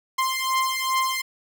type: beating tone pair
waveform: sawtooth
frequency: 1046.5 / 1049 Hz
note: C6 / C6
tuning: 0 / +4 cents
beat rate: 2.5 Hz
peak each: -21 dBFS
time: 0.18-1.22 s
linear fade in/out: 10 ms
effects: none